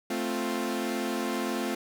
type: chord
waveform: sawtooth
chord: F major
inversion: first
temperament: equal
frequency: 220 / 261.6 / 349.2 Hz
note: A3 / C4 / F4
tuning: 0 / 0 / 0 cents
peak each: -29 dBFS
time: 0.1-1.75 s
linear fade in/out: 5 ms
effects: none